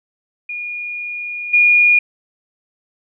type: tone with level steps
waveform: sine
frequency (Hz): 2435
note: D#7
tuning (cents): -38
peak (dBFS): -23 / -8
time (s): 0.49-1.99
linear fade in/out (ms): 5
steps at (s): 1.53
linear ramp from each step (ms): 10
effects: none